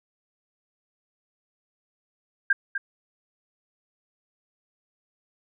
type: tone with echo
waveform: sine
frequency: 1600 Hz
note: G6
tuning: 35 cents sharp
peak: -16 dBFS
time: 2.5-2.53 s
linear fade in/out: 5 ms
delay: 250 ms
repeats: 1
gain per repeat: -9 dB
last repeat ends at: 2.78 s
effects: none